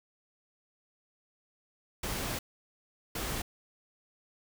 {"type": "noise bursts at uneven times", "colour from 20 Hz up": "pink", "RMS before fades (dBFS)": -35, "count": 2, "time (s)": [[2.03, 2.39], [3.15, 3.42]], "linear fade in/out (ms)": 5, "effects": []}